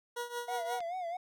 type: tone with tremolo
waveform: 20% pulse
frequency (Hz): 480.4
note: B4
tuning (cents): -48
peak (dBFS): -29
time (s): 0.16-0.8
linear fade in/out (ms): 10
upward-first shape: triangle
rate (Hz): 5.7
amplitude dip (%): 85
type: tone with vibrato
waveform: triangle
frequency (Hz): 709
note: F5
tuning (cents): +26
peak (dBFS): -33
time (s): 0.48-1.17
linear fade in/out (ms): 5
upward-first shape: sine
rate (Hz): 4.6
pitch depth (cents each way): 100
type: click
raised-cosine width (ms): 0.2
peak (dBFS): -30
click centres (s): 0.805
effects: none